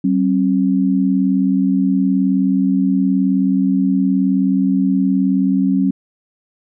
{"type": "tone pair together", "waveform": "sine", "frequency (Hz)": [190.7, 269.7], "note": ["G3", "C#4"], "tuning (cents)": [-47, -47], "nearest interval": "tritone", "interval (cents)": 600, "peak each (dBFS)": -15, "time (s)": [0.04, 5.91], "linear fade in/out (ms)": 5, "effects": []}